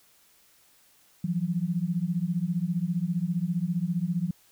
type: beating tone pair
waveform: sine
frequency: 166.7 / 181.7 Hz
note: E3 / F#3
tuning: +20 / -31 cents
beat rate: 15 Hz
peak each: -28 dBFS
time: 1.24-4.31 s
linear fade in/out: 5 ms
effects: white hiss -61 dBFS RMS until 4.51 s